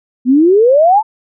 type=exponential sweep; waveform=sine; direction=up; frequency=240 to 904 Hz; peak=-5 dBFS; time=0.25-1.03 s; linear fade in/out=50 ms; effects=none